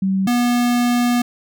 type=tone pair in turn; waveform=sine / square; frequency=191.8 / 242.4 Hz; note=G3 / B3; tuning=-37 / -32 cents; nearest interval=major third; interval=405 cents; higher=second; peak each=-15 dBFS; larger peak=neither; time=0.02-0.27 / 0.27-1.22 s; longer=second; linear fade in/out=5 ms; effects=none